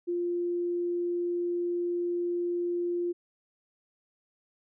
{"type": "tone", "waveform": "sine", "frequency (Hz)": 349.2, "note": "F4", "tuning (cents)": 0, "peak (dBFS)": -27, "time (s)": [0.07, 3.13], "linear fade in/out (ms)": 20, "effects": []}